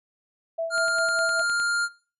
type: tone with tremolo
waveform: sine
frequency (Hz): 659.3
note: E5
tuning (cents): 0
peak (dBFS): -23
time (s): 0.58-1.42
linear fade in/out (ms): 10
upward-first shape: sine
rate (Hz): 5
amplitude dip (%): 60
type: tone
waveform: square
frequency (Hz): 1404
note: F6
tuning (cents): +9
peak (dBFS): -23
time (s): 0.7-1.89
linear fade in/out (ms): 50
type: click train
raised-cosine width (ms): 0.3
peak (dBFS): -24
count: 9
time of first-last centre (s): 0.78-1.6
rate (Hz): 9.76
effects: noise-tail reverb RT60 0.4 s tail -20 dB re dry + resampled to 24000 Hz

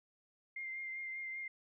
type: tone with vibrato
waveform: sine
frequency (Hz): 2103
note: C7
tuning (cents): +8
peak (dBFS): -40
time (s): 0.56-1.48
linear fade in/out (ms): 5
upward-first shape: triangle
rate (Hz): 5.1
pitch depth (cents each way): 25
effects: none

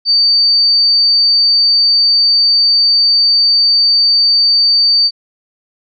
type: tone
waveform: sine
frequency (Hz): 4600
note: D8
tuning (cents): -37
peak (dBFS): -7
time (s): 0.05-5.11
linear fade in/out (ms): 50
effects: none

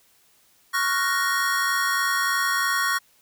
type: chord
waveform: square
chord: Gb major seventh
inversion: second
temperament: equal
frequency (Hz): 1108.7 / 1396.9 / 1480 / 1864.7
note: Db6 / F6 / Gb6 / Bb6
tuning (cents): 0 / 0 / 0 / 0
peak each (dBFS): -26 / -30 / -29 / -26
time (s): 0.73-2.99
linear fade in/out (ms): 20
effects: white hiss -60 dBFS RMS until 3.21 s

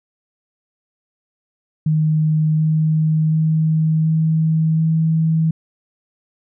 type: tone with pitch steps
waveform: sine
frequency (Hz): 155.56 / 156.82 / 158.1 / 159.38 / 160.67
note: D#3 / D#3 / D#3 / D#3 / E3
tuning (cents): 0 / +14 / +28 / +42 / -44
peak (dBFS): -13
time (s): 1.86-5.51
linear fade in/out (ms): 5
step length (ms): 730
effects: none

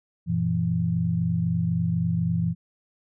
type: tone cluster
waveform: sine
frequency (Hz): 96.1 / 120 / 168.1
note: G2 / B2 / E3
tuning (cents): -34 / -49 / +34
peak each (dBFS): -29 / -28 / -23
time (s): 0.26-2.55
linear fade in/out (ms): 50
effects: none

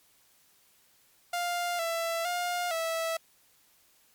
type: tone with pitch steps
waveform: sawtooth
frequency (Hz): 701 / 666 / 708 / 655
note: F5 / E5 / F5 / E5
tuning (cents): +6 / +18 / +23 / -11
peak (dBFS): -25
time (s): 1.33-3.17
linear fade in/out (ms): 5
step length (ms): 460
effects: white hiss -64 dBFS RMS until 4.14 s + MP3 96 kbps

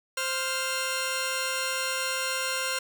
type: tone pair together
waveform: 10% pulse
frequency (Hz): 523.3 / 1397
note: C5 / F6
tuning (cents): 0 / 0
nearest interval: octave + perfect fourth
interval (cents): 1700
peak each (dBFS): -22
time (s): 0.17-2.79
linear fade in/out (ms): 5
effects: none

